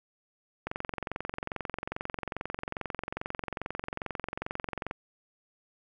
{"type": "click train", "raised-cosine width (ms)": 0.5, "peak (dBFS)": -18, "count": 96, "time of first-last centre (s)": [0.67, 4.911], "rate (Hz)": 22.4, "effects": []}